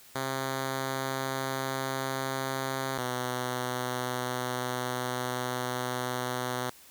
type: tone pair in turn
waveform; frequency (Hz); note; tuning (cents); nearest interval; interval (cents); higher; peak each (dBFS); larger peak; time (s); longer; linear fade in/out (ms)
5% pulse; 133.1 / 125.5; C3 / B2; +30 / +28; minor second; 102; first; -19; neither; 0.15-2.98 / 2.98-6.7; second; 5
effects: white hiss -54 dBFS RMS until 6.9 s